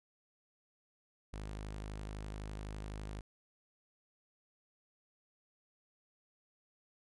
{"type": "tone", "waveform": "sawtooth", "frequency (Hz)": 51.91, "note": "G#1", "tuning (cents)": 0, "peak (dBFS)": -38, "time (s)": [1.33, 3.21], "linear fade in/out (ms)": 5, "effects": ["resampled to 24000 Hz"]}